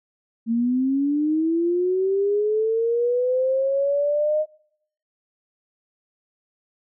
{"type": "linear sweep", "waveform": "sine", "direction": "up", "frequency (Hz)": [224.7, 620], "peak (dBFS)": -18, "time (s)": [0.46, 4.46], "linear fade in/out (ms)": 50, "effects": ["noise-tail reverb RT60 0.7 s tail -25 dB re dry"]}